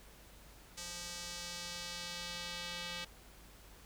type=tone with band-pass filter sweep; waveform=square; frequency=174.6 Hz; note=F3; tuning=in tune; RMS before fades=-44 dBFS; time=0.77-3.05 s; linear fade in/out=10 ms; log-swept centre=6300 to 3500 Hz; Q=1.4; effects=added 50 Hz sine -59 dBFS peak until 3.85 s + pink hiss -59 dBFS RMS until 3.85 s